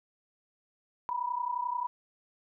sine tone pair together, 956 / 987.4 Hz, A#5 / B5, +43 / -1 cents, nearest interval minor second, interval 56 cents, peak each -34 / -32 dBFS, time 1.09-1.87 s, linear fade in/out 0 ms, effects none

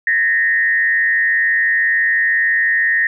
sine tone with frequency modulation, 1846 Hz, A#6, 17 cents flat, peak -12 dBFS, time 0.07-3.07 s, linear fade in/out 2 ms, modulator 134 Hz, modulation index 0.69, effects none

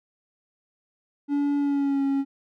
triangle tone with pitch glide, 286.1 to 275.1 Hz, D4 to C#4, -45 to -13 cents, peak -19 dBFS, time 1.28-2.25 s, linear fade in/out 50 ms, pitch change -68 cents, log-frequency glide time 1.58-2.03 s, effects none

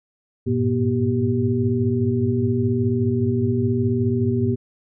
sine tone cluster, 100 / 105 / 119.1 / 241.5 / 389 Hz, G2 / G#2 / A#2 / B3 / G4, +35 / +19 / +38 / -39 / -13 cents, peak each -26 / -30 / -22 / -22 / -24 dBFS, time 0.46-4.56 s, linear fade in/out 20 ms, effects none

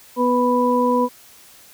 harmonic tone, 246.9 Hz, B3, in tune, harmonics 1 / 2 / 4, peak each -19 / -19 / -19 dBFS, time 0.16-1.09 s, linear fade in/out 50 ms, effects white hiss -47 dBFS RMS until 1.73 s

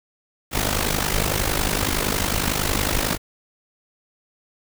pink noise with amplitude modulation, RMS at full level -19 dBFS, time 0.51-3.18 s, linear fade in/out 50 ms, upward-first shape sine, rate 50.9 Hz, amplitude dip 75%, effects none

